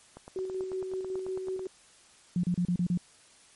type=click train; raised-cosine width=1 ms; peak=-30 dBFS; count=14; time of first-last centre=0.17-1.594 s; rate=9.13 Hz
type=tone with tremolo; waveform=sine; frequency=375.9 Hz; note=F#4; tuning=27 cents sharp; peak=-30 dBFS; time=0.36-1.67 s; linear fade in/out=2 ms; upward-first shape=square; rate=5.4 Hz; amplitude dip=35%
type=tone bursts; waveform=sine; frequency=176.7 Hz; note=F3; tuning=21 cents sharp; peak=-24 dBFS; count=6; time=2.36-2.975 s; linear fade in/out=2 ms; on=75 ms; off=33 ms
effects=white hiss -58 dBFS RMS until 3.55 s + MP3 48 kbps